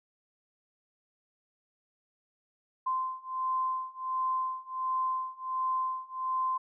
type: beating tone pair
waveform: sine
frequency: 1037 / 1038.4 Hz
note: C6 / C6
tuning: -16 / -13 cents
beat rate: 1.4 Hz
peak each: -33 / -32 dBFS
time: 2.86-6.58 s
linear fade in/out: 10 ms
effects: none